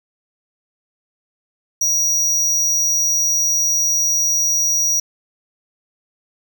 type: tone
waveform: square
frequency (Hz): 5770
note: F#8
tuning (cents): -44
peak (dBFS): -15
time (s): 1.81-5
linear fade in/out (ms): 5
effects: none